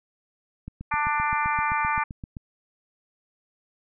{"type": "click train", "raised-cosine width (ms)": 5, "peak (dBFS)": -23, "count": 14, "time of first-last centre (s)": [0.68, 2.368], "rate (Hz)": 7.7}
{"type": "harmonic tone", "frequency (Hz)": 296.3, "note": "D4", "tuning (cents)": 15, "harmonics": [3, 4, 5, 6, 7, 8], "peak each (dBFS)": [-26, -27, -32, -33, -33, -32], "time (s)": [0.91, 2.04], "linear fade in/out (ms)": 10}
{"effects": []}